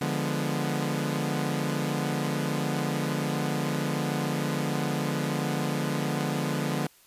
sawtooth chord, D diminished seventh, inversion none, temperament equal with one note detuned, 147.85 / 174.61 / 207.7 / 246.9 Hz, D3 / F3 / Ab3 / Cb4, +12 / 0 / 0 / 0 cents, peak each -26 / -29 / -30 / -29 dBFS, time 0.01-6.87 s, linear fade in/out 5 ms, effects white hiss -58 dBFS RMS until 7.06 s + resampled to 32000 Hz

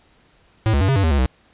square tone with pitch steps, 110.1 / 70.5 / 95.8 / 135.6 / 97.8 / 80.2 / 70.6 / 63.8 Hz, A2 / C#2 / G2 / C#3 / G2 / E2 / C#2 / C2, +2 / +30 / -39 / -38 / -4 / -47 / +32 / -43 cents, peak -15 dBFS, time 0.66-1.26 s, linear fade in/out 0 ms, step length 75 ms, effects pink hiss -56 dBFS RMS until 1.53 s + resampled to 8000 Hz

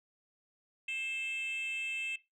sine tone with frequency modulation, 2637 Hz, E7, in tune, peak -32 dBFS, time 0.88-2.16 s, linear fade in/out 5 ms, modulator 515 Hz, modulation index 0.6, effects noise-tail reverb RT60 0.2 s tail -18 dB re dry + tanh soft clip ceiling -33 dBFS

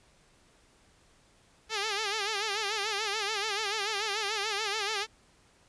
5% pulse tone with vibrato, 419 Hz, G#4, 15 cents sharp, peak -18 dBFS, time 1.69-5.07 s, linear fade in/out 50 ms, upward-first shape sine, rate 6.9 Hz, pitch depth 110 cents each way, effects pink hiss -63 dBFS RMS until 5.68 s + resampled to 22050 Hz

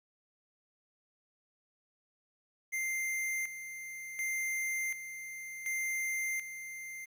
square tone with tremolo, 2093 Hz, C7, in tune, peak -33 dBFS, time 2.72-7.06 s, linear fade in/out 20 ms, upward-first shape square, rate 0.68 Hz, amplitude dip 65%, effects 11-bit

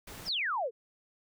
pink noise, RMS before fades -46 dBFS, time 0.07-0.29 s, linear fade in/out 5 ms
sine exponential sweep, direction down, 5920 to 421.5 Hz, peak -29 dBFS, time 0.25-0.71 s, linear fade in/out 50 ms
effects none

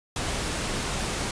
pink noise, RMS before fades -29 dBFS, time 0.16-1.31 s, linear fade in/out 2 ms, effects resampled to 22050 Hz

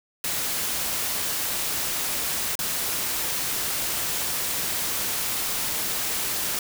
white noise with dropouts, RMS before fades -27 dBFS, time 0.24-6.59 s, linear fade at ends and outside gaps 2 ms, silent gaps 2.554-2.59 s, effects none

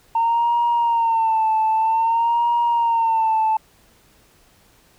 sine tone with vibrato, 911 Hz, A#5, 40 cents flat, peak -14 dBFS, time 0.15-3.57 s, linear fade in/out 5 ms, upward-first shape sine, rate 0.52 Hz, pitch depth 66 cents each way, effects tanh soft clip ceiling -12 dBFS + pink hiss -55 dBFS RMS until 4.98 s

